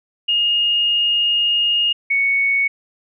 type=tone pair in turn; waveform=sine; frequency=2848 / 2221 Hz; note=F7 / C#7; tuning=+33 / +3 cents; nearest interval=major third; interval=430 cents; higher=first; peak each=-14 dBFS; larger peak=neither; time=0.28-1.93 / 2.1-2.68 s; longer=first; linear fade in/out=10 ms; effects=none